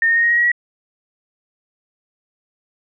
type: tone with pitch steps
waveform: sine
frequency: 1826 / 1841.9 / 1857.9 / 1874.1 / 1890.4 / 1906.8 / 1923.4 Hz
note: A#6 / A#6 / A#6 / A#6 / A#6 / A#6 / B6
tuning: -36 / -21 / -6 / +9 / +24 / +39 / -46 cents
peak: -12 dBFS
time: 0.02-0.517 s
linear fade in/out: 2 ms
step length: 71 ms
effects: none